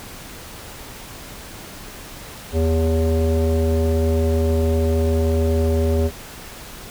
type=tone with low-pass filter; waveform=square; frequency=80.6 Hz; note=E2; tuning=38 cents flat; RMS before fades=-18 dBFS; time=2.52-6.11 s; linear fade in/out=50 ms; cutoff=490 Hz; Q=5; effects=pink hiss -37 dBFS RMS until 6.9 s